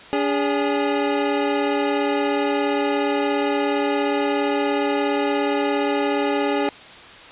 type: tone pair together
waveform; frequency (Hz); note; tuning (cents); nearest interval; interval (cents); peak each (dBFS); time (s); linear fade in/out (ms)
25% pulse; 286.1 / 410.6; D4 / G#4; -45 / -20; tritone; 625; -18; 0.13-6.69; 0
effects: white hiss -41 dBFS RMS until 7.31 s + resampled to 8000 Hz